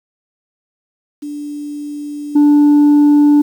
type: tone with level steps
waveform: sine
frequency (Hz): 292.9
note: D4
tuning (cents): -5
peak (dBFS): -22 / -3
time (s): 1.22-3.42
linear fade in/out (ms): 10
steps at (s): 2.35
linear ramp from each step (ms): 10
effects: tanh soft clip ceiling -5 dBFS + 7-bit